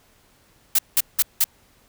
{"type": "noise bursts", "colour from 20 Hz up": "blue", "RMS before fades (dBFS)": -17, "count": 4, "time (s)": [0.75, 1.442], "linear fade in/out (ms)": 5, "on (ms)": 38, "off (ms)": 180, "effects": ["pink hiss -58 dBFS RMS until 1.88 s"]}